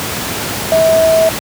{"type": "tone in noise", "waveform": "sine", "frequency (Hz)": 647, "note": "E5", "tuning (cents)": -32, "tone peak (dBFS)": -7, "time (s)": [0.72, 1.29], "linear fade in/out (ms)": 0, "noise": "pink", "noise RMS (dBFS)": -19, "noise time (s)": [0, 1.39], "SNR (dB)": 9, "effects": ["high-pass 100 Hz 12 dB/octave"]}